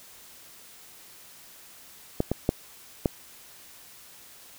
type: clicks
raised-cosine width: 2 ms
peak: -9 / -11 / -7 / -8 dBFS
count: 4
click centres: 2.204 / 2.316 / 2.491 / 3.058 s
effects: white hiss -50 dBFS RMS until 4.58 s

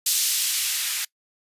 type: noise with band-pass filter sweep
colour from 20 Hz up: violet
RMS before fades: -24 dBFS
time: 0.06-1.05 s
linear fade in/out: 5 ms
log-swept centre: 4200 to 1900 Hz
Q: 0.94
effects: noise-tail reverb RT60 0.1 s tail -23 dB re dry + resampled to 32000 Hz

